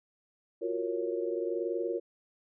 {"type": "chord", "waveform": "sine", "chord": "Gb major seventh", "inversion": "third", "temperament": "equal", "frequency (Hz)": [349.2, 370, 466.2, 554.4], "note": ["F4", "Gb4", "Bb4", "Db5"], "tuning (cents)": [0, 0, 0, 0], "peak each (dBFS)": [-34, -37, -34, -38], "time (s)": [0.61, 2], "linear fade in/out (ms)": 20, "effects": []}